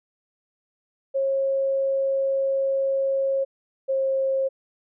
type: tone pair in turn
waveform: sine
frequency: 542 / 535.8 Hz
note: C#5 / C5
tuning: -39 / +41 cents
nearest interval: unison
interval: 20 cents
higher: first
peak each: -20 dBFS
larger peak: neither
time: 1.14-3.45 / 3.88-4.49 s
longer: first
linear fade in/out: 20 ms
effects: none